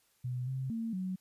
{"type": "tone with pitch steps", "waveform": "sine", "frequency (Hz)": [125.1, 131.8, 227.1, 186.1], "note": ["B2", "C3", "A#3", "F#3"], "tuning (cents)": [23, 13, -45, 10], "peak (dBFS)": -33, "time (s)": [0.24, 1.16], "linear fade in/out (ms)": 10, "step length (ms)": 230, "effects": ["white hiss -71 dBFS RMS until 1.2 s", "resampled to 32000 Hz"]}